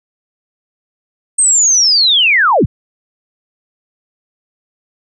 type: linear sweep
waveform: sine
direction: down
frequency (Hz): 8510 to 38.89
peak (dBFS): -7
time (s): 1.38-2.66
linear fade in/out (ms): 10
effects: none